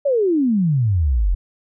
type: exponential sweep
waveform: sine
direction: down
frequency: 587.3 to 41.2 Hz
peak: -14 dBFS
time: 0.05-1.35 s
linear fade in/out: 10 ms
effects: none